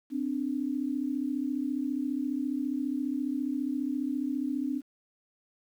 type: tone pair together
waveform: sine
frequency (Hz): 259 / 293.7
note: C4 / D4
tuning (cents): -17 / 0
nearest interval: major second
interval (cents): 217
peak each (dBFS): -31 / -31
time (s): 0.1-4.82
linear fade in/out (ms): 50
effects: 10-bit